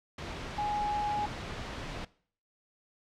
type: tone in noise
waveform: sine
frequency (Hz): 833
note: G#5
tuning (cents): +5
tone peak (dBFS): -29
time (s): 0.58-1.26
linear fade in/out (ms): 5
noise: pink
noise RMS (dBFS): -39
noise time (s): 0.18-2.05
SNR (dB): +7
effects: noise-tail reverb RT60 0.5 s tail -20 dB re dry + low-pass 4000 Hz 12 dB/octave